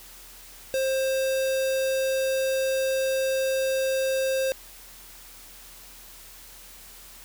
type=tone with notch filter; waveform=square; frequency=530 Hz; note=C5; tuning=22 cents sharp; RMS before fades=-25 dBFS; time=0.74-4.52 s; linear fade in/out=0 ms; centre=1300 Hz; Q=1.8; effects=added 41 Hz sine -53 dBFS peak until 7.24 s + white hiss -47 dBFS RMS until 7.24 s